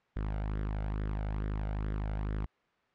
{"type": "tone with flanger", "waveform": "sawtooth", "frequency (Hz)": 51.91, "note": "G#1", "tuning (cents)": 0, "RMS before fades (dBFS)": -34, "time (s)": [0.16, 2.46], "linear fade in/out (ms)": 5, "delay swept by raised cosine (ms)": [0.57, 1.41], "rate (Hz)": 2.3, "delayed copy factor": 0.5, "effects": ["white hiss -70 dBFS RMS until 2.94 s", "low-pass 2000 Hz 12 dB/octave"]}